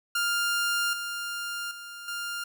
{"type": "tone with level steps", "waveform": "sawtooth", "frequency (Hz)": 1400, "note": "F6", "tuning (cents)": 4, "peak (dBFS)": [-21, -28, -36, -28], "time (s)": [0.15, 2.44], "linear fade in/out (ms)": 5, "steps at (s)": [0.93, 1.71, 2.08], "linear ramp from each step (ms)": 2, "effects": []}